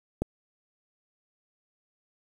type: click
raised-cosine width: 2 ms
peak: -13 dBFS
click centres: 0.22 s
effects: 7-bit